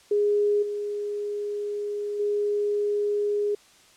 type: tone with level steps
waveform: sine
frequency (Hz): 412.9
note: G#4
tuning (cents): -10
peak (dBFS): -19 / -27 / -22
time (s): 0.11-3.55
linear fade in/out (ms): 5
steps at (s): 0.62 / 2.19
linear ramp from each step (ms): 10
effects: white hiss -55 dBFS RMS until 3.96 s + low-pass 8000 Hz 12 dB/octave